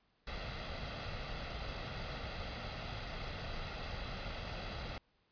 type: noise with comb filter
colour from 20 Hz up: pink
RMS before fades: -42 dBFS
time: 0.27-4.98 s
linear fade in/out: 2 ms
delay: 1.5 ms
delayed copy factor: +0.5
effects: pink hiss -75 dBFS RMS until 5.31 s + resampled to 11025 Hz